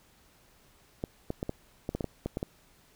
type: clicks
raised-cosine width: 2 ms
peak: -18 dBFS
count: 11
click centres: 1.039 / 1.304 / 1.429 / 1.494 / 1.891 / 1.95 / 2.008 / 2.043 / 2.26 / 2.371 / 2.429 s
effects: pink hiss -62 dBFS RMS until 2.95 s